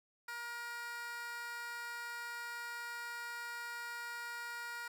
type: tone with high-pass filter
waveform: 15% pulse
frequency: 474.1 Hz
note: A#4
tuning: 29 cents sharp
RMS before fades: -44 dBFS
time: 0.28-4.88 s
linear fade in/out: 5 ms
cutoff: 1300 Hz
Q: 1.7
effects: none